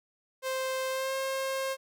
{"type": "tone with pitch glide", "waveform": "sawtooth", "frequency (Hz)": [523.3, 534], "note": ["C5", "C5"], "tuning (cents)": [0, 35], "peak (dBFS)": -26, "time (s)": [0.42, 1.77], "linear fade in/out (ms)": 50, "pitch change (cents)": 35, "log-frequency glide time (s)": [0.9, 1.14], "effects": []}